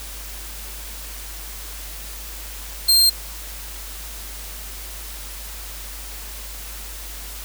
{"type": "tone", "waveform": "sawtooth", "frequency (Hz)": 4186, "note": "C8", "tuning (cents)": 0, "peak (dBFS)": -9, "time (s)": [2.88, 3.1], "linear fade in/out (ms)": 10, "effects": ["added 50 Hz sine -35 dBFS peak until 7.44 s", "white hiss -36 dBFS RMS until 7.44 s"]}